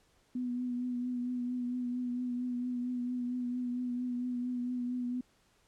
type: tone with vibrato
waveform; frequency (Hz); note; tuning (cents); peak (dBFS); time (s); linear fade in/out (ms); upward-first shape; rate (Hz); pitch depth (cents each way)
sine; 246.9; B3; 0; -32; 0.35-5.21; 5; triangle; 4.4; 31
effects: pink hiss -69 dBFS RMS until 5.67 s + low-pass 10000 Hz 12 dB/octave